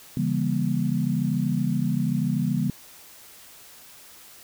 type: chord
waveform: sine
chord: C# diminished seventh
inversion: none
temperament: just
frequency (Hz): 138.59 / 166.31 / 199.57 / 239.5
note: C#3 / E3 / G3 / Bb3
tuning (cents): 0 / +16 / +31 / +47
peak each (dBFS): -27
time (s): 0.17-2.7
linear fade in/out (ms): 2
effects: white hiss -48 dBFS RMS until 4.43 s